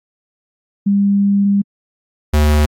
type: tone pair in turn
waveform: sine / square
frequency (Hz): 200.2 / 74.99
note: G3 / D2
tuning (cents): +37 / +37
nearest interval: octave + perfect fourth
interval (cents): 1700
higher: first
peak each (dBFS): -10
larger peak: neither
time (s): 0.86-1.62 / 2.33-2.66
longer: first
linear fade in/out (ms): 10
effects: AAC 48 kbps